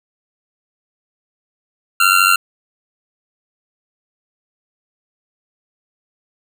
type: tone with amplitude modulation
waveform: 25% pulse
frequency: 1378 Hz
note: F6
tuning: 24 cents flat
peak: -3 dBFS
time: 2-2.36 s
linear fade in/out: 5 ms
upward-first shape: sine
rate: 93.2 Hz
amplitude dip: 75%
effects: none